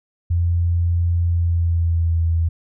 sine tone with pitch glide, 85.9 to 82.88 Hz, F2 to E2, -28 to +10 cents, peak -15 dBFS, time 0.3-2.49 s, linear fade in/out 10 ms, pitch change -62 cents, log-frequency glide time 1.24-2.22 s, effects none

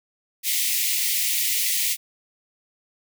white high-pass noise, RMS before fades -23 dBFS, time 0.43-1.97 s, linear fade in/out 50 ms, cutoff 1900 Hz, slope 96 dB/octave, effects none

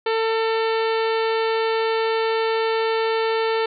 harmonic tone with a mistuned harmonic, 448 Hz, A4, 31 cents sharp, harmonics 1 / 2 / 3 / 4 / 5 / 6 / 7 / 8 / 9 / 10, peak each -20 / -26 / -30 / -32 / -34 / -36 / -37 / -38 / -39 / -40 dBFS, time 0.06-3.66 s, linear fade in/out 5 ms, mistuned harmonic 7, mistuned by -46 cents, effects none

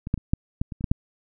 clicks, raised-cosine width 5 ms, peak -19 / -9 / -23 / -7 / -11 / -21 / -23 / -11 / -6 dBFS, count 9, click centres 0.071 / 0.141 / 0.177 / 0.335 / 0.615 / 0.722 / 0.809 / 0.842 / 0.915 s, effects none

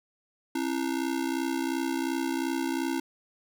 square ring-modulated tone, 300 Hz, D4, 37 cents sharp, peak -25 dBFS, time 0.55-3 s, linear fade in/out 5 ms, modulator 31.4 Hz, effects none

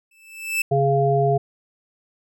45% pulse tone with exponential growth, 2637 Hz, E7, in tune, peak -17 dBFS, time 0.11-0.62 s, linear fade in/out 5 ms, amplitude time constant 110 ms
harmonic tone, 138.3 Hz, C#3, 4 cents flat, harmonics 1 / 3 / 5, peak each -20 / -20 / -20 dBFS, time 0.71-1.38 s, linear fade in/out 10 ms
effects none

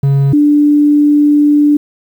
triangle / sine tone pair in turn, 138.7 / 293.9 Hz, C#3 / D4, +1 / +1 cents, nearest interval octave + minor second, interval 1300 cents, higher second, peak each -5 dBFS, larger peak neither, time 0.03-0.33 / 0.33-1.77 s, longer second, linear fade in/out 5 ms, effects 7-bit

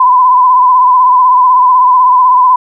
sine tone with vibrato, 1007 Hz, B5, 33 cents sharp, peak -3 dBFS, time 0-2.56 s, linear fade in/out 5 ms, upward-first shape sine, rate 16 Hz, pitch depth 43 cents each way, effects none

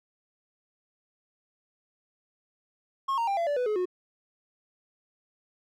triangle tone with pitch steps, 1083 / 926.6 / 792.8 / 678.3 / 580.4 / 496.6 / 424.9 / 363.5 Hz, C#6 / A#5 / G5 / E5 / D5 / B4 / G#4 / F#4, -41 / -11 / +19 / +49 / -21 / +9 / +40 / -31 cents, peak -23 dBFS, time 3.08-3.856 s, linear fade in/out 10 ms, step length 97 ms, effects none

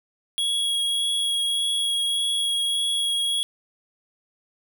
square tone with vibrato, 3322 Hz, G#7, in tune, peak -22 dBFS, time 0.38-3.43 s, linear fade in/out 0 ms, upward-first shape sine, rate 1.7 Hz, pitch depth 10 cents each way, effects none

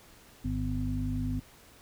harmonic tone with a mistuned harmonic, 50.5 Hz, G#1, 48 cents flat, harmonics 1 / 2 / 3 / 5, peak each -34 / -34 / -38 / -33 dBFS, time 0.44-1.4 s, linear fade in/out 10 ms, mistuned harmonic 1, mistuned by -22 cents, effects pink hiss -56 dBFS RMS until 1.81 s

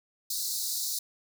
pink high-pass noise, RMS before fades -32 dBFS, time 0.3-0.99 s, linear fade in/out 5 ms, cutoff 3900 Hz, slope 96 dB/octave, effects none

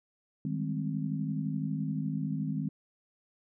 sine chord, Ab major seventh, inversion second, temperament equal, 155.56 / 196 / 207.7 / 261.6 Hz, Eb3 / G3 / Ab3 / C4, 0 / 0 / 0 / 0 cents, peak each -33 / -38 / -37 / -36 dBFS, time 0.45-2.69 s, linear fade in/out 2 ms, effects none

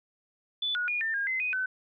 sine tone with pitch steps, 3479 / 1455 / 2439 / 1795 / 1621 / 2055 / 2495 / 1516 Hz, A7 / F#6 / D#7 / A6 / G#6 / C7 / D#7 / F#6, -20 / -29 / -35 / +34 / -42 / -32 / +4 / +42 cents, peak -27 dBFS, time 0.62-1.66 s, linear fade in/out 5 ms, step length 130 ms, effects none

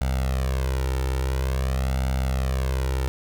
sawtooth tone with flanger, 65.41 Hz, C2, in tune, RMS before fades -24 dBFS, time 0.01-3.08 s, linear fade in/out 0 ms, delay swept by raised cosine 1.4 to 2.22 ms, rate 0.48 Hz, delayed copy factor +0.9, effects none

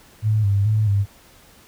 sine tone with vibrato, 103.83 Hz, G#2, in tune, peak -15 dBFS, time 0.22-1.06 s, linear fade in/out 50 ms, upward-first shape square, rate 2.3 Hz, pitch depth 65 cents each way, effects pink hiss -50 dBFS RMS until 1.67 s

